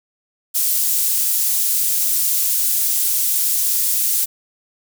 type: high-pass noise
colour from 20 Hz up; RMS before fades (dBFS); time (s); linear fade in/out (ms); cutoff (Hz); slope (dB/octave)
pink; -18; 0.54-4.26; 20; 10000; 12
effects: none